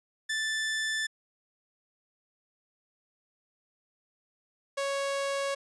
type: tone pair in turn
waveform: sawtooth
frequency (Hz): 1760 / 554.4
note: A6 / C#5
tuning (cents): 0 / 0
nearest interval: octave + minor sixth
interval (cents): 2000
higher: first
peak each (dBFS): -25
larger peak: neither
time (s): 0.29-1.07 / 4.77-5.55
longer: neither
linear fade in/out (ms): 10
effects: resampled to 22050 Hz